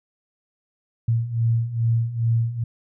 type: beating tone pair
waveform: sine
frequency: 113.9 / 116.3 Hz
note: A#2 / A#2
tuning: -40 / -4 cents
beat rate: 2.4 Hz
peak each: -24 / -20 dBFS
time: 1.08-2.64 s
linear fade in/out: 5 ms
effects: none